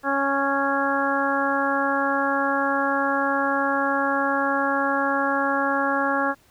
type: harmonic tone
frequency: 276.7 Hz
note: C#4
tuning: 3 cents flat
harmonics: 1 / 2 / 3 / 4 / 5 / 6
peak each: -27 / -27 / -27 / -27 / -27 / -27 dBFS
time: 0.03-6.35 s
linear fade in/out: 50 ms
effects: pink hiss -58 dBFS RMS until 6.5 s